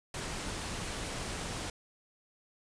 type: noise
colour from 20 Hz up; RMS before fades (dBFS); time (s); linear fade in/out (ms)
pink; -38; 0.14-1.7; 2
effects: resampled to 22050 Hz

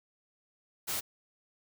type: noise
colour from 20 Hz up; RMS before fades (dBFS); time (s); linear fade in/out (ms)
white; -34; 0.87-1.01; 20
effects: none

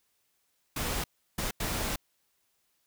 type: noise bursts at uneven times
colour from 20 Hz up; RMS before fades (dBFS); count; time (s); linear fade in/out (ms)
pink; -32; 3; 0.76-1.04 / 1.38-1.51 / 1.6-1.96; 5
effects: white hiss -74 dBFS RMS until 2.86 s

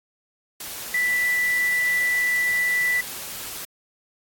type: tone in noise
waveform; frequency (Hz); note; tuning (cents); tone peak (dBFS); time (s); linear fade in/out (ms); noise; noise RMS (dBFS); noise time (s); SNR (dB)
sine; 1975.5; B6; 0; -19; 0.94-3.01; 5; white; -34; 0.6-3.65; +12
effects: AAC 64 kbps

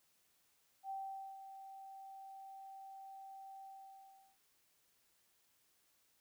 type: tone with ADSR envelope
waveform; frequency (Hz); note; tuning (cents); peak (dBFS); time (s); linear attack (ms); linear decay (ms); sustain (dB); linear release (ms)
sine; 777; G5; -16; -40; 0.83-4.38; 69; 470; -10; 750
effects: white hiss -75 dBFS RMS until 6.2 s

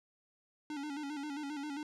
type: tone with vibrato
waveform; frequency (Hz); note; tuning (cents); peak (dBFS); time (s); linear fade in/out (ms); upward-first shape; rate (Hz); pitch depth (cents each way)
square; 290.4; D4; -19; -39; 0.7-1.83; 2; square; 7.5; 68
effects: low-pass 7000 Hz 12 dB/octave

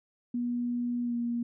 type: tone with pitch glide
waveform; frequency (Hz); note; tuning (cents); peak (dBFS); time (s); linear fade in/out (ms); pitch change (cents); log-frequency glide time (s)
sine; 241.8 to 237.2; B3 to A#3; -36 to +30; -28; 0.34-1.43; 5; -34; 1.03-1.15
effects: none

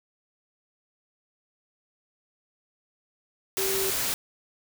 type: tone in noise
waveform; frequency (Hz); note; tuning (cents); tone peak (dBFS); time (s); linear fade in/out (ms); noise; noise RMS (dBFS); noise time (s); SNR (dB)
sine; 387.3; G4; -21; -28; 3.58-3.9; 0; white; -28; 3.57-4.14; -3
effects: none

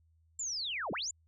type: linear two-way sweep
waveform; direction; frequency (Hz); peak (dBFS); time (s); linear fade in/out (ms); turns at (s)
sine; down then up; 7400 to 129.4 to 7400; -34; 0.39-1.11; 5; 0.92
effects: added 81 Hz sine -65 dBFS peak until 1.27 s

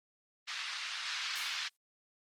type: band-pass noise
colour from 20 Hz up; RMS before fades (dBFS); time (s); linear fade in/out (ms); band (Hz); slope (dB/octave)
white; -38; 0.47-1.69; 20; 1200 to 4800; 24
type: noise with exponential decay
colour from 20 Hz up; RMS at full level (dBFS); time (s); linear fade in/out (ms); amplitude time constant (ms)
blue; -38; 1.36-1.77; 5; 88
effects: low-pass 11000 Hz 12 dB/octave + Opus 24 kbps

